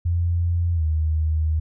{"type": "tone with pitch glide", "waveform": "sine", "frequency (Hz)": [86, 78.41], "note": ["F2", "D#2"], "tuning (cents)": [-26, 14], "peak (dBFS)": -18, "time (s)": [0.05, 1.6], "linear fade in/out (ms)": 10, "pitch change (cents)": -160, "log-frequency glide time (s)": [0.74, 0.83], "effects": []}